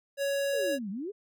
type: tone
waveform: square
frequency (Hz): 558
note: C#5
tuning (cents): +11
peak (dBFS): -28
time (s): 0.17-0.79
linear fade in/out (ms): 50
type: exponential two-way sweep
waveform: sine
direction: down then up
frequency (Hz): 530 to 185 to 440.2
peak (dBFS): -33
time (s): 0.52-1.12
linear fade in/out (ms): 20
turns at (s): 0.9
effects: none